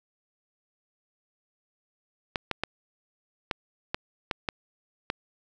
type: clicks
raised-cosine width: 0.3 ms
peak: -11 dBFS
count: 8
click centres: 2.358 / 2.513 / 2.636 / 3.512 / 3.945 / 4.312 / 4.488 / 5.101 s
effects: none